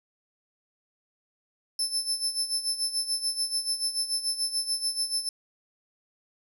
30% pulse tone with tremolo, 5274 Hz, E8, in tune, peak -20 dBFS, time 1.79-5.29 s, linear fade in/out 2 ms, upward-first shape sine, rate 6.9 Hz, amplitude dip 75%, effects none

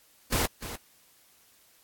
pink noise with echo, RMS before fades -26 dBFS, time 0.32-0.46 s, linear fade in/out 5 ms, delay 300 ms, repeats 1, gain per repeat -12 dB, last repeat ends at 0.76 s, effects white hiss -61 dBFS RMS until 1.83 s + AAC 64 kbps

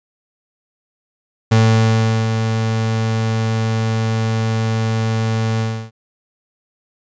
35% pulse tone with ADSR envelope, 111.7 Hz, A2, 27 cents sharp, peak -7 dBFS, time 1.51-5.91 s, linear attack 11 ms, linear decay 750 ms, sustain -7 dB, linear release 310 ms, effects resampled to 16000 Hz

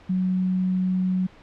sine tone, 185 Hz, F#3, in tune, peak -20 dBFS, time 0.09-1.27 s, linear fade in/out 10 ms, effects pink hiss -50 dBFS RMS until 1.42 s + low-pass 3000 Hz 12 dB/octave

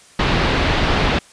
pink low-pass noise, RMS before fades -17 dBFS, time 0.19-1.19 s, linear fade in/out 5 ms, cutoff 4000 Hz, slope 24 dB/octave, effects white hiss -47 dBFS RMS until 1.32 s + resampled to 22050 Hz

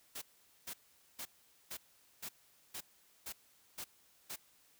white noise bursts, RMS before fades -44 dBFS, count 9, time 0.15-4.362 s, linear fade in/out 10 ms, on 68 ms, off 450 ms, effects white hiss -68 dBFS RMS until 4.79 s

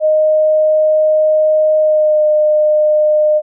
sine tone with pitch glide, 619 to 608.4 Hz, D#5 to D#5, -9 to -39 cents, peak -8 dBFS, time 0-3.42 s, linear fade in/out 50 ms, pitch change -30 cents, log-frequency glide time 1.78-2.26 s, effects none

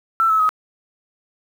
sine tone with pitch steps, 1335 / 1299.2 / 1264.4 Hz, E6 / E6 / D#6, +22 / -26 / +27 cents, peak -13 dBFS, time 0.2-0.491 s, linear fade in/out 0 ms, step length 97 ms, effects 7-bit

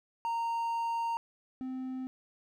triangle tone pair in turn, 925 / 258.9 Hz, A#5 / C4, -14 / -18 cents, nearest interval octave + minor seventh, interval 2204 cents, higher first, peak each -28 / -33 dBFS, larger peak first, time 0.25-1.17 / 1.61-2.07 s, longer first, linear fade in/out 0 ms, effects none

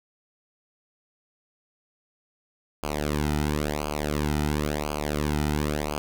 sawtooth tone with flanger, 74.5 Hz, D2, 25 cents sharp, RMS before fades -27 dBFS, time 2.83-5.98 s, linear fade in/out 0 ms, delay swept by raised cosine 0.53 to 1.83 ms, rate 0.96 Hz, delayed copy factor -0.9, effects none

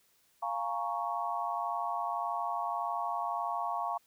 sine chord, Bb minor seventh, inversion second, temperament equal, 698.5 / 830.6 / 932.3 / 1108.7 Hz, F5 / Ab5 / Bb5 / Db6, 0 / 0 / 0 / 0 cents, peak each -36 / -39 / -37 / -36 dBFS, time 0.42-3.98 s, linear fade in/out 10 ms, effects white hiss -69 dBFS RMS until 4.06 s

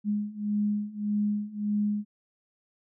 sine beating tone pair, 206.9 / 208.6 Hz, G#3 / G#3, -6 / +8 cents, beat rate 1.7 Hz, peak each -30 / -28 dBFS, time 0.04-2.05 s, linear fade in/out 50 ms, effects none

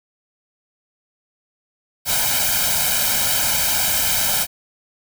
white noise with comb filter, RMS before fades -19 dBFS, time 2.05-4.47 s, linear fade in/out 50 ms, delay 1.3 ms, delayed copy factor +1, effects none

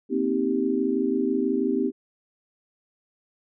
sine chord, C minor seventh, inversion third, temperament just, 235.5 / 261.6 / 314 / 392.4 Hz, Bb3 / C4 / Eb4 / G4, +18 / 0 / +16 / +2 cents, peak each -29 / -25 / -28 / -26 dBFS, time 0.09-1.92 s, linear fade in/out 50 ms, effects none

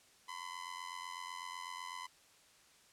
sawtooth tone with amplitude modulation, 1014 Hz, B5, 45 cents sharp, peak -36 dBFS, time 0.28-2.07 s, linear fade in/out 10 ms, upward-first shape sine, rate 88 Hz, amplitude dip 85%, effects white hiss -65 dBFS RMS until 2.92 s + low-pass 9000 Hz 12 dB/octave

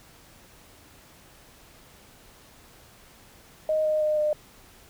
sine tone with pitch steps, 622.3 / 616.2 / 610.2 / 604.2 Hz, D#5 / D#5 / D#5 / D5, 0 / -17 / -34 / +49 cents, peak -21 dBFS, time 3.69-4.33 s, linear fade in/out 2 ms, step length 160 ms, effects pink hiss -53 dBFS RMS until 4.89 s

